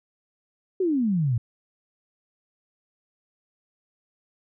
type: exponential sweep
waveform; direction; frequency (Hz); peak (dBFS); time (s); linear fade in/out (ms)
sine; down; 392 to 110; -20; 0.8-1.38; 5
effects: none